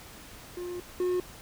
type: tone pair in turn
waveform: triangle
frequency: 355.1 / 361.3 Hz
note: F4 / F#4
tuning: +29 / -41 cents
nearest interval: unison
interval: 30 cents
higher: second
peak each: -32 / -23 dBFS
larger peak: second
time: 0.57-0.8 / 1-1.2 s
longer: first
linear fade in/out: 2 ms
effects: pink hiss -48 dBFS RMS until 1.41 s